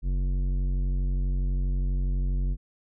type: tone with tanh clipping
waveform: sine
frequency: 46.15 Hz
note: F#1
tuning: 4 cents flat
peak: -25 dBFS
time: 0.02-2.57 s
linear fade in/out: 50 ms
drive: 12 dB
effects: none